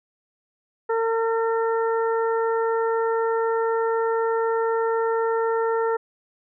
harmonic tone, 454 Hz, A#4, 46 cents flat, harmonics 1 / 2 / 3 / 4, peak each -21 / -27 / -30 / -36 dBFS, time 0.89-5.97 s, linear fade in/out 10 ms, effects none

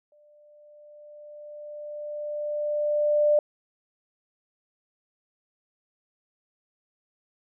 sine tone with exponential growth, 594 Hz, D5, 20 cents sharp, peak -16 dBFS, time 0.12-3.39 s, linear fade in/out 2 ms, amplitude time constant 710 ms, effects none

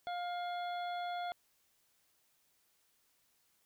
harmonic tone with a mistuned harmonic, 706 Hz, F5, 19 cents sharp, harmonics 1 / 2 / 3 / 5 / 6, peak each -37 / -47 / -52 / -50 / -59 dBFS, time 0.07-1.32 s, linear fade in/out 0 ms, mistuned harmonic 5, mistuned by -69 cents, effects white hiss -74 dBFS RMS until 3.65 s

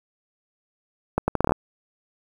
accelerating click train, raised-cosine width 1 ms, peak -6 dBFS, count 9, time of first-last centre 1.18-1.521 s, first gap 100 ms, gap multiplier 0.73, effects 7-bit

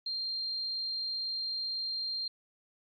sine tone, 4186 Hz, C8, in tune, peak -32 dBFS, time 0.06-2.28 s, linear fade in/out 5 ms, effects MP3 48 kbps

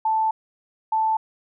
sine tone bursts at uneven times, 880 Hz, A5, in tune, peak -18 dBFS, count 2, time 0.05-0.31 / 0.92-1.17 s, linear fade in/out 5 ms, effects none

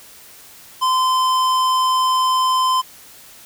triangle tone with hard clipping, 1030 Hz, C6, 28 cents flat, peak -16 dBFS, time 0.81-2.82 s, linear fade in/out 20 ms, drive 18 dB, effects white hiss -43 dBFS RMS until 3.45 s

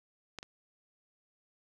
clicks, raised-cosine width 0.2 ms, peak -23 / -27 dBFS, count 2, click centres 0.387 / 0.429 s, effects none

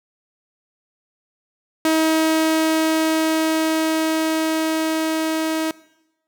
sawtooth tone with level ramp, 318.4 Hz, D#4, 40 cents sharp, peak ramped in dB -11 to -16 dBFS, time 1.85-5.71 s, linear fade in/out 2 ms, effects noise-tail reverb RT60 0.9 s tail -20 dB re dry

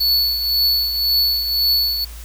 square tone with tremolo, 4435 Hz, C#8, in tune, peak -13 dBFS, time 0-2.05 s, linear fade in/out 10 ms, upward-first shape triangle, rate 1.9 Hz, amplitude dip 60%, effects added 56 Hz sine -32 dBFS peak until 2.24 s + white hiss -41 dBFS RMS until 2.24 s

